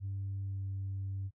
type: tone with pitch glide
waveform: sine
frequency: 98 to 97.15 Hz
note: G2 to G2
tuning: 0 to -15 cents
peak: -34 dBFS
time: 0-1.31 s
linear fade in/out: 50 ms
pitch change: -15 cents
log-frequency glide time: 0.42-0.6 s
effects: noise-tail reverb RT60 0.1 s tail -20 dB re dry + tanh soft clip ceiling -32 dBFS